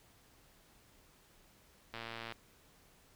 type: click train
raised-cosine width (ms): 0.3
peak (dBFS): -27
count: 45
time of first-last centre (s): 1.94-2.323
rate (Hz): 115
effects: pink hiss -65 dBFS RMS until 3.15 s